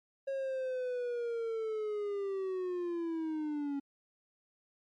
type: linear sweep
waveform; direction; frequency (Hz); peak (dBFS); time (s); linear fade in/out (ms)
triangle; down; 547 to 277.2; -31; 0.27-3.8; 10
effects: MP3 48 kbps